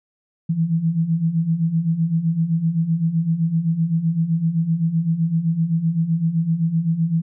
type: beating tone pair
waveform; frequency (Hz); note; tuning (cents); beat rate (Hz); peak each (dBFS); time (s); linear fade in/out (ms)
sine; 159.4 / 167.2; D#3 / E3; +42 / +25; 7.8; -23 / -18; 0.49-7.22; 10
effects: none